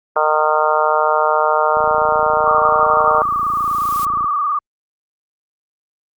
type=harmonic tone; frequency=153.7 Hz; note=D#3; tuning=21 cents flat; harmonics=3 / 4 / 5 / 6 / 7 / 8 / 9; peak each=-22 / -18 / -21 / -19 / -22 / -19 / -22 dBFS; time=0.16-3.22 s; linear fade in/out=2 ms
type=click train; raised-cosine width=3 ms; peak=-22 dBFS; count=71; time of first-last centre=1.77-4.243 s; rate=28.3 Hz
type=tone with vibrato; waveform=sine; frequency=1179 Hz; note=D6; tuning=6 cents sharp; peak=-15 dBFS; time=2.44-4.59 s; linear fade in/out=5 ms; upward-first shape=square; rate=19 Hz; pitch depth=63 cents each way
type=noise with exponential growth; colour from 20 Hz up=blue; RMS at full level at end=-28 dBFS; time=2.85-4.05 s; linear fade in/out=1 ms; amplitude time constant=260 ms
effects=Opus 48 kbps